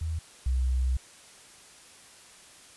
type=tone pair in turn; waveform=sine; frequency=80.4 / 63.85 Hz; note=E2 / C2; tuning=-43 / -42 cents; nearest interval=major third; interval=399 cents; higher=first; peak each=-28 / -23 dBFS; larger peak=second; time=0.01-0.19 / 0.46-0.97 s; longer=second; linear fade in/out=5 ms; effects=white hiss -52 dBFS RMS until 2.76 s + resampled to 24000 Hz